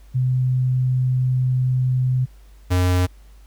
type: tone pair in turn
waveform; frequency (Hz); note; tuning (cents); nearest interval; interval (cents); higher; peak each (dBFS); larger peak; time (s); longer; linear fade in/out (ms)
sine / square; 127.8 / 90.37; C3 / F#2; -40 / -40; tritone; 600; first; -16; neither; 0.14-2.26 / 2.7-3.07; first; 20
effects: added 50 Hz sine -43 dBFS peak until 3.46 s + pink hiss -58 dBFS RMS until 3.46 s